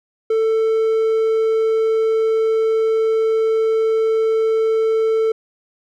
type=tone; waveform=triangle; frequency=444.1 Hz; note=A4; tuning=16 cents sharp; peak=-12 dBFS; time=0.3-5.32 s; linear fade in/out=5 ms; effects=none